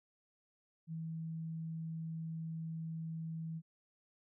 sine tone, 162.1 Hz, E3, 29 cents flat, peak -39 dBFS, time 0.87-3.62 s, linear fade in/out 50 ms, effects none

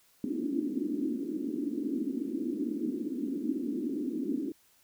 white band-pass noise, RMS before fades -33 dBFS, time 0.24-4.52 s, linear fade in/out 2 ms, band 240 to 320 Hz, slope 48 dB/octave, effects white hiss -65 dBFS RMS until 4.83 s

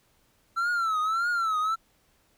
triangle tone with vibrato, 1336 Hz, E6, 23 cents sharp, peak -22 dBFS, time 0.56-1.76 s, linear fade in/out 20 ms, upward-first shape triangle, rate 1.7 Hz, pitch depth 140 cents each way, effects pink hiss -66 dBFS RMS until 2.37 s

